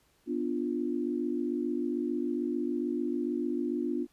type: chord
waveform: sine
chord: B diminished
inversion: none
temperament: equal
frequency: 246.9 / 293.7 / 349.2 Hz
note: B3 / D4 / F4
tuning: 0 / 0 / 0 cents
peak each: -33 dBFS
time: 0.26-4.07 s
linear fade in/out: 50 ms
effects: pink hiss -68 dBFS RMS until 4.12 s + resampled to 32000 Hz